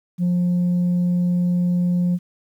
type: tone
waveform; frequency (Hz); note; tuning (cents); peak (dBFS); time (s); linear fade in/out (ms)
sine; 177.1; F3; +24; -14; 0.18-2.19; 50
effects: tanh soft clip ceiling -15 dBFS + 9-bit